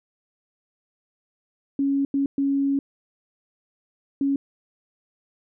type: tone bursts at uneven times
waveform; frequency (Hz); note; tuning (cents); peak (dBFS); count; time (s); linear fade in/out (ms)
sine; 277.2; C#4; 0; -19; 4; 1.79-2.05 / 2.14-2.26 / 2.38-2.79 / 4.21-4.36; 2
effects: none